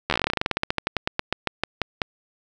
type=slowing click train; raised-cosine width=0.3 ms; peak=-5 dBFS; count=29; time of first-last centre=0.1-2.018 s; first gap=12 ms; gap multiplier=1.11; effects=none